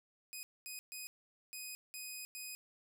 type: tone bursts at uneven times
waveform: 10% pulse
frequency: 2500 Hz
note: D#7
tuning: 8 cents sharp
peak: -35 dBFS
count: 6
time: 0.33-0.43 / 0.66-0.79 / 0.92-1.07 / 1.53-1.75 / 1.94-2.25 / 2.35-2.55 s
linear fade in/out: 0 ms
effects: none